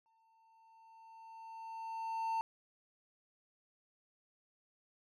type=tone with exponential growth; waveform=triangle; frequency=900 Hz; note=A5; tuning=39 cents sharp; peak=-30 dBFS; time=0.06-2.41 s; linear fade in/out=0 ms; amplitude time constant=510 ms; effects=none